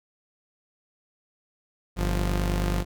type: tone pair together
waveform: sawtooth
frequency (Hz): 49.22 / 175.4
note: G1 / F3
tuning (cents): +8 / +8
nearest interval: octave + minor seventh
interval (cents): 2200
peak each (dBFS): -20 / -26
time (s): 1.96-2.85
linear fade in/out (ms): 50
effects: none